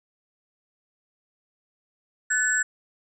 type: tone cluster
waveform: sine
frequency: 1495 / 1735 / 7630 Hz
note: F#6 / A6 / A#8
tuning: +17 / -25 / +39 cents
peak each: -25 dBFS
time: 2.3-2.63 s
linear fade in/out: 10 ms
effects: none